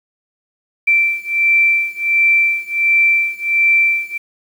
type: beating tone pair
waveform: sine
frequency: 2342 / 2343.4 Hz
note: D7 / D7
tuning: -5 / -4 cents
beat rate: 1.4 Hz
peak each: -14 / -15 dBFS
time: 0.87-4.18 s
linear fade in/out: 10 ms
effects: 7-bit